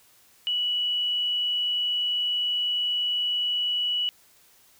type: tone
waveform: sine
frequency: 2943 Hz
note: F#7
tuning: 10 cents flat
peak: -23 dBFS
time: 0.47-4.09 s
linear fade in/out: 0 ms
effects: white hiss -58 dBFS RMS until 4.79 s